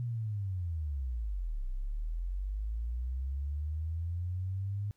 sine linear two-way sweep, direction down then up, 123.2 to 30.56 to 103.5 Hz, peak -32 dBFS, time 0-4.91 s, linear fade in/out 0 ms, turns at 1.66 s, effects pink hiss -75 dBFS RMS until 4.96 s

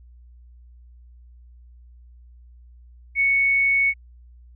sine tone, 2217 Hz, C#7, in tune, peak -16 dBFS, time 3.15-3.94 s, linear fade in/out 50 ms, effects added 60 Hz sine -45 dBFS peak until 4.55 s

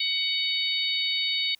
harmonic tone, 747 Hz, F#5, 16 cents sharp, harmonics 3 / 4 / 5 / 6, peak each -31 / -31 / -27 / -31 dBFS, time 0-1.55 s, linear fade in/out 5 ms, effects white hiss -63 dBFS RMS until 1.59 s

